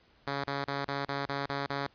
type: tone bursts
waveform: 5% pulse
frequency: 140 Hz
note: C#3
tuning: 18 cents sharp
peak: -20 dBFS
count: 8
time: 0.27-1.868 s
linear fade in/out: 2 ms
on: 170 ms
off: 34 ms
effects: pink hiss -64 dBFS RMS until 1.94 s + resampled to 11025 Hz